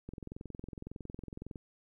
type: click train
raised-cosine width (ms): 3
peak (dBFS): -30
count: 33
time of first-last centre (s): 0.09-1.558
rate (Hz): 21.8
effects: 12-bit